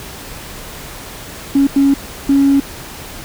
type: tone bursts at uneven times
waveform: triangle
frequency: 277.2 Hz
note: C#4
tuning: in tune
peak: -4 dBFS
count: 3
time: 1.55-1.67 / 1.76-1.94 / 2.29-2.6 s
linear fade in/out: 5 ms
effects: tanh soft clip ceiling -5 dBFS + pink hiss -31 dBFS RMS until 3.24 s